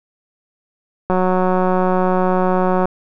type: click train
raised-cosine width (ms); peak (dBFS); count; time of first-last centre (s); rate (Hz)
1; -4; 324; 1.1-2.855; 184
effects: none